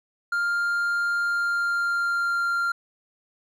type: tone with pitch glide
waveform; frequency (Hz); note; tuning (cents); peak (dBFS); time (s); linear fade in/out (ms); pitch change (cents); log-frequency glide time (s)
triangle; 1400 to 1388.7; F6 to F6; +4 to -10; -20; 0.32-2.72; 5; -14; 1.23-2.52
effects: none